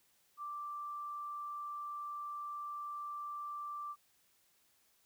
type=tone; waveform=sine; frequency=1174.7 Hz; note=D6; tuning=in tune; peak=-40 dBFS; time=0.37-3.96 s; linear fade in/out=50 ms; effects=white hiss -72 dBFS RMS until 5.05 s